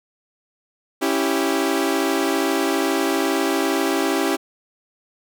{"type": "chord", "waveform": "sawtooth", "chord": "C# diminished", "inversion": "none", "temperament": "equal", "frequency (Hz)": [277.2, 329.6, 392], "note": ["C#4", "E4", "G4"], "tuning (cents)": [0, 0, 0], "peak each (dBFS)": -19, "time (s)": [1.01, 4.37], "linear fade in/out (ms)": 20, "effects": []}